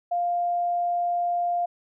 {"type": "tone", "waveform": "sine", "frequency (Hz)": 700, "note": "F5", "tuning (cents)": 4, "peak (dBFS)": -22, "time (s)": [0.11, 1.66], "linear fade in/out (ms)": 10, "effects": []}